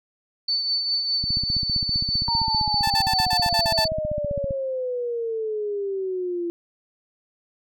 sine tone with tremolo, 4509 Hz, C#8, 29 cents sharp, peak -19 dBFS, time 0.48-3.88 s, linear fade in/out 5 ms, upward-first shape triangle, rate 4.9 Hz, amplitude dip 50%
click train, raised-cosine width 5 ms, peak -18 dBFS, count 51, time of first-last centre 1.24-4.508 s, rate 15.3 Hz
sine exponential sweep, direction down, 937 to 340 Hz, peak -24 dBFS, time 2.28-6.5 s, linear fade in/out 0 ms
sawtooth tone bursts, 880 Hz, A5, in tune, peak -19 dBFS, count 9, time 2.83-3.847 s, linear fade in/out 5 ms, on 73 ms, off 45 ms
effects none

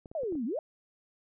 clicks, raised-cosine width 2 ms, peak -33 dBFS, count 5, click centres 0.058 / 0.115 / 0.234 / 0.324 / 0.354 s
sine exponential two-way sweep, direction down then up, 680 to 211.9 to 680 Hz, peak -30 dBFS, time 0.15-0.59 s, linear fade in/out 2 ms, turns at 0.45 s
effects none

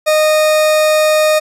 40% pulse tone, 617 Hz, D#5, 15 cents flat, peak -8 dBFS, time 0.06-1.4 s, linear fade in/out 20 ms, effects resampled to 32000 Hz

